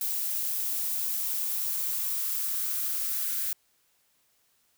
violet noise with high-pass filter sweep, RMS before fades -30 dBFS, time 0.01-3.53 s, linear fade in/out 2 ms, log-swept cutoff 630 to 1500 Hz, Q 3, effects white hiss -69 dBFS RMS until 4.77 s

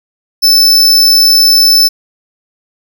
45% pulse tone, 5274 Hz, E8, in tune, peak -4 dBFS, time 0.42-1.89 s, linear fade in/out 20 ms, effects none

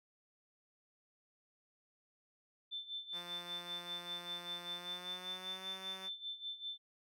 sine tone with tremolo, 3540 Hz, A7, 10 cents sharp, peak -39 dBFS, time 2.71-6.78 s, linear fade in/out 20 ms, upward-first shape sine, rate 5.1 Hz, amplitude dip 80%
5% pulse tone with pitch glide, 174.7 to 189.41 Hz, F3 to F#3, +1 to +41 cents, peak -38 dBFS, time 3.12-6.1 s, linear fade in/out 50 ms, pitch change +140 cents, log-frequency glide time 4.72-5.68 s
effects none

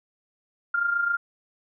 sine tone with amplitude modulation, 1399 Hz, F6, 3 cents sharp, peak -19 dBFS, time 0.74-1.17 s, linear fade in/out 5 ms, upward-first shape sine, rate 27.7 Hz, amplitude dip 60%, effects none

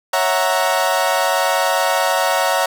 30% pulse chord, F# dominant seventh, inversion second, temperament equal, 554.4 / 659.3 / 740 / 932.3 Hz, C#5 / E5 / F#5 / A#5, 0 / 0 / 0 / 0 cents, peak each -18 dBFS, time 0.13-2.66 s, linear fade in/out 5 ms, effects none

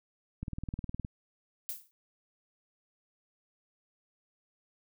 click train, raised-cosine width 5 ms, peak -24 dBFS, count 13, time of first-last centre 0.43-1.049 s, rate 19.4 Hz
violet noise with exponential decay, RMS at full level -34 dBFS, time 1.69-1.91 s, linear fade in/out 0 ms, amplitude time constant 46 ms
effects none

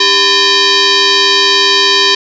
sine tone with frequency modulation, 396.5 Hz, G4, 20 cents sharp, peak -6 dBFS, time 0-2.15 s, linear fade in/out 5 ms, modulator 703 Hz, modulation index 6.8, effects none

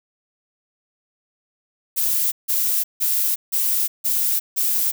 violet noise bursts, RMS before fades -20 dBFS, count 6, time 1.96-4.92 s, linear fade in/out 20 ms, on 360 ms, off 160 ms, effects none

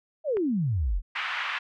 sine exponential sweep, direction down, 659.3 to 36.57 Hz, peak -23 dBFS, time 0.24-1.02 s, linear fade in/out 50 ms
click, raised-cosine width 0.5 ms, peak -23 dBFS, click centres 0.37 s
white band-pass noise, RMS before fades -31 dBFS, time 1.15-1.59 s, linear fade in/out 10 ms, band 990 to 2600 Hz, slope 24 dB/octave
effects none

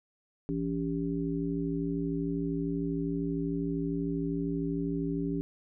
harmonic tone, 56.4 Hz, A1, 44 cents sharp, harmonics 1 / 3 / 5 / 7, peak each -41 / -33 / -32 / -37 dBFS, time 0.49-5.41 s, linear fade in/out 0 ms, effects none

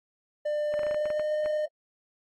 triangle tone with pitch glide, 597 to 608.1 Hz, D5 to D#5, +28 to -40 cents, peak -24 dBFS, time 0.45-1.66 s, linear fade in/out 10 ms, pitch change +32 cents, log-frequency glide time 0.76-1.25 s
clicks, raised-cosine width 0.5 ms, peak -25 dBFS, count 10, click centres 0.74 / 0.793 / 0.833 / 0.867 / 0.911 / 0.945 / 1.056 / 1.103 / 1.196 / 1.46 s
effects noise-tail reverb RT60 0.1 s tail -25 dB re dry + AAC 32 kbps

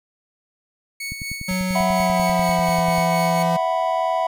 sawtooth tone with tremolo, 2217 Hz, C#7, in tune, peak -23 dBFS, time 1-3.43 s, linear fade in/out 5 ms, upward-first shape sine, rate 4.2 Hz, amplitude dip 45%
click train, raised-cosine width 5 ms, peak -20 dBFS, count 20, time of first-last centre 1.12-2.983 s, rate 10.2 Hz
square tone with pitch glide, 185 to 170.63 Hz, F#3 to F3, 0 to -40 cents, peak -22 dBFS, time 1.48-3.57 s, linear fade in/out 10 ms, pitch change -140 cents, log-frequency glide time 1.92-2.8 s
triangle chord, E suspended second, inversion none, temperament just, 659.3 / 741.7 / 988.9 Hz, E5 / F#5 / B5, 0 / +4 / +2 cents, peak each -20 / -21 / -22 dBFS, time 1.75-4.27 s, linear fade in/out 5 ms
effects none

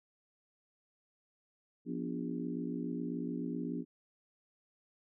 harmonic tone with a mistuned harmonic, 58.3 Hz, A#1, 1 cent sharp, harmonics 3 / 4 / 5 / 6 / 7, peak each -41 / -39 / -40 / -46 / -47 dBFS, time 1.85-3.85 s, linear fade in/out 50 ms, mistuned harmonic 4, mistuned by +81 cents, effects none

